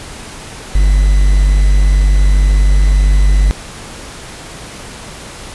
triangle tone with quantisation, 49 Hz, G1, in tune, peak -4 dBFS, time 0.75-3.51 s, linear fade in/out 0 ms, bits 5, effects pink hiss -30 dBFS RMS until 5.54 s + resampled to 24000 Hz

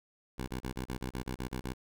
10% pulse tone bursts, 63.8 Hz, C2, 43 cents flat, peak -27 dBFS, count 11, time 0.38-1.736 s, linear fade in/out 10 ms, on 96 ms, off 30 ms, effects none

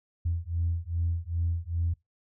sine beating tone pair, 83.4 / 85.9 Hz, E2 / F2, +21 / -28 cents, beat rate 2.5 Hz, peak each -29 dBFS, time 0.25-1.94 s, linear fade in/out 10 ms, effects noise-tail reverb RT60 0.2 s tail -25 dB re dry + tanh soft clip ceiling -19 dBFS

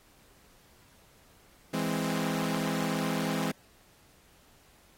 sawtooth chord, E augmented, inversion none, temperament equal, 164.81 / 207.7 / 261.6 Hz, E3 / G#3 / B#3, 0 / 0 / 0 cents, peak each -29 dBFS, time 1.73-3.52 s, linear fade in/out 10 ms, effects pink hiss -61 dBFS RMS until 4.97 s + AAC 48 kbps

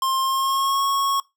square tone with pitch glide, 1060 to 1100.6 Hz, C6 to C#6, +22 to -13 cents, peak -20 dBFS, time 0.02-1.2 s, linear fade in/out 2 ms, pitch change +65 cents, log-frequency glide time 0.2-0.84 s, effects noise-tail reverb RT60 0.2 s tail -22 dB re dry

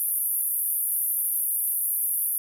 white band-pass noise, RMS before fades -26 dBFS, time 0-2.38 s, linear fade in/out 0 ms, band 9900 to 14000 Hz, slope 96 dB/octave, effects none

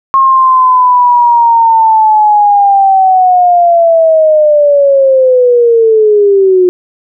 sine linear sweep, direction down, 1079 to 357.7 Hz, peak -3 dBFS, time 0.14-6.69 s, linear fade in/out 0 ms, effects none

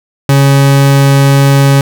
40% pulse tone, 138.59 Hz, C#3, in tune, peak -3 dBFS, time 0.29-1.81 s, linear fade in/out 2 ms, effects none

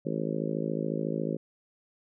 harmonic tone, 54 Hz, A1, 32 cents flat, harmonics 3 / 4 / 5 / 6 / 7 / 8 / 9 / 10, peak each -34 / -35 / -36 / -37 / -37 / -38 / -39 / -39 dBFS, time 0.05-1.37 s, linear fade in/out 10 ms, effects none

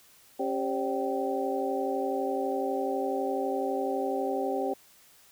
sine tone cluster, 272.7 / 392.7 / 532 / 584 / 775 Hz, C#4 / G4 / C5 / D5 / G5, -28 / +3 / +29 / -10 / -20 cents, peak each -34 / -32 / -33 / -37 / -33 dBFS, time 0.39-4.74 s, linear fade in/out 10 ms, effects white hiss -58 dBFS RMS until 5.31 s

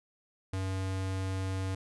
square tone, 95 Hz, F#2, 46 cents sharp, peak -32 dBFS, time 0.53-1.75 s, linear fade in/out 5 ms, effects resampled to 24000 Hz + 12-bit

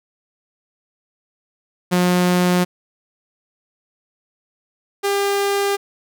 sawtooth tone pair in turn, 179.2 / 400.2 Hz, F3 / G4, +45 / +36 cents, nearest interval octave + major second, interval 1391 cents, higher second, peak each -10 / -13 dBFS, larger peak first, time 1.91-2.65 / 5.03-5.77 s, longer neither, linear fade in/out 20 ms, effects none

